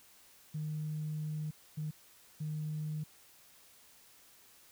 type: tone bursts at uneven times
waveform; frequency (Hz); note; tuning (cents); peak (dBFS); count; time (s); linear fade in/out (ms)
sine; 153.3; D#3; -25; -34; 3; 0.54-1.51 / 1.77-1.91 / 2.4-3.04; 10
effects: tanh soft clip ceiling -30 dBFS + white hiss -61 dBFS RMS until 4.71 s